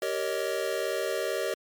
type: chord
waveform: square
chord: Eb dominant seventh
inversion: first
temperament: just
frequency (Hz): 388.9 / 466.7 / 560 / 622.3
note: G4 / Bb4 / Db5 / Eb5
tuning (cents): -14 / +2 / +18 / 0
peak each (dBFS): -34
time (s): 0.02-1.54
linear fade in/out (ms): 2
effects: MP3 96 kbps